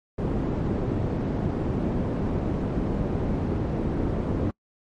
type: low-pass noise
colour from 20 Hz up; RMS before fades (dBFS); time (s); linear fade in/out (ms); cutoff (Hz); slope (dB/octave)
white; -26; 0.18-4.51; 5; 290; 12
effects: noise-tail reverb RT60 0.1 s tail -26 dB re dry + MP3 48 kbps